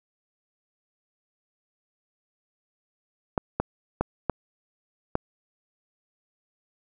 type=clicks; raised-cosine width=1 ms; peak=-9 dBFS; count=5; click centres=3.378 / 3.6 / 4.01 / 4.297 / 5.154 s; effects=none